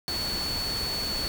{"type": "tone in noise", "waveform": "sine", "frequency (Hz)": 4435, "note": "C#8", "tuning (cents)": 0, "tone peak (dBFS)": -29, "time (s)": [0.08, 1.28], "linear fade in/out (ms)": 0, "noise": "pink", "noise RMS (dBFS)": -34, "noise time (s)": [0.08, 1.28], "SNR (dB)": 2, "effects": []}